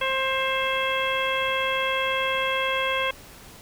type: harmonic tone with a mistuned harmonic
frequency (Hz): 529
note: C5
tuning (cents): +19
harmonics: 1 / 2 / 3 / 4 / 5 / 6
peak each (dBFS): -28 / -28 / -31 / -30 / -30 / -31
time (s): 0.01-3.11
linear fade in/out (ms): 5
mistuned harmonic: 6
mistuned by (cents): +55
effects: pink hiss -46 dBFS RMS until 3.61 s